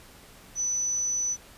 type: tone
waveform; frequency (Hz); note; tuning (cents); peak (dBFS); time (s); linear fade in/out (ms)
sine; 5980; F#8; +17; -25; 0.55-1.37; 50
effects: pink hiss -51 dBFS RMS until 1.57 s + resampled to 32000 Hz